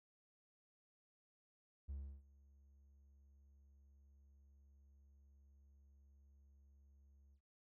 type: tone with ADSR envelope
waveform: triangle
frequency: 69.3 Hz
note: C#2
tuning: in tune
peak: -40 dBFS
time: 1.88-7.41 s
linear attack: 20 ms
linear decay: 320 ms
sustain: -23 dB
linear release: 77 ms
effects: tanh soft clip ceiling -37 dBFS